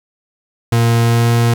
40% pulse tone with pitch glide, 116.54 to 117.55 Hz, A#2 to A#2, 0 to +15 cents, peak -9 dBFS, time 0.72-1.54 s, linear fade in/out 5 ms, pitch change +15 cents, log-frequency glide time 1.03-1.28 s, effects 8-bit

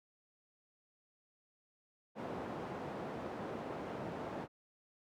white band-pass noise, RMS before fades -43 dBFS, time 2.15-4.48 s, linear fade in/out 50 ms, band 120 to 680 Hz, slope 12 dB/octave, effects none

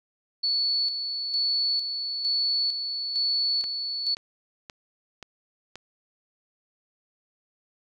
sine tone with tremolo, 4435 Hz, C#8, in tune, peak -22 dBFS, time 0.43-4.15 s, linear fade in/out 10 ms, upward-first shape square, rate 1.1 Hz, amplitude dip 50%
click train, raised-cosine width 0.2 ms, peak -22 dBFS, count 5, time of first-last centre 3.64-5.756 s, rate 1.89 Hz
effects none

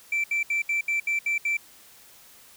sine tone bursts, 2337 Hz, D7, 9 cents flat, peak -20 dBFS, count 8, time 0.12-1.57 s, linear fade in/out 5 ms, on 120 ms, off 70 ms, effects tanh soft clip ceiling -21 dBFS + white hiss -52 dBFS RMS until 2.56 s

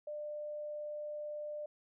sine tone, 597 Hz, D5, 28 cents sharp, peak -39 dBFS, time 0.07-1.66 s, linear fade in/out 5 ms, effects none

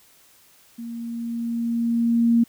sine tone with level ramp, 233.1 Hz, A#3, in tune, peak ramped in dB -31 to -13 dBFS, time 0.78-2.44 s, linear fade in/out 10 ms, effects white hiss -55 dBFS RMS until 2.48 s

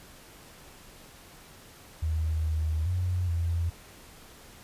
sine tone with pitch steps, 79.2 / 78.6 / 89.9 / 84.4 Hz, D#2 / D#2 / F#2 / E2, +31 / +18 / -49 / +41 cents, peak -25 dBFS, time 2.02-3.7 s, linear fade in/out 10 ms, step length 420 ms, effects pink hiss -51 dBFS RMS until 4.63 s + resampled to 32000 Hz

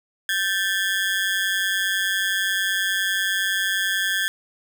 30% pulse ring-modulated tone, 1661.2 Hz, G#6, in tune, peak -15 dBFS, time 0.29-4.28 s, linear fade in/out 0 ms, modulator 95.2 Hz, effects none

